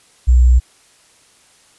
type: tone with sample-and-hold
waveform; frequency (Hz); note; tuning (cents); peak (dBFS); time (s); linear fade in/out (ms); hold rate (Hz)
sine; 61.6; B1; -4; -6; 0.27-0.6; 20; 7350
effects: white hiss -51 dBFS RMS until 1.78 s + resampled to 24000 Hz